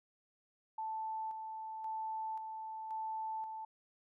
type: tone with tremolo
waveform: sine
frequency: 880 Hz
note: A5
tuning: in tune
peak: -37 dBFS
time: 0.78-3.65 s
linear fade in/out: 5 ms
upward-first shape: square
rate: 0.94 Hz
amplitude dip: 40%
effects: none